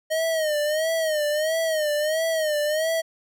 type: tone with vibrato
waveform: square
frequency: 622.3 Hz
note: D#5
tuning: in tune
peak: -22 dBFS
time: 0.1-3.02 s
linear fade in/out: 20 ms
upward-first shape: sine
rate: 1.5 Hz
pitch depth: 91 cents each way
effects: none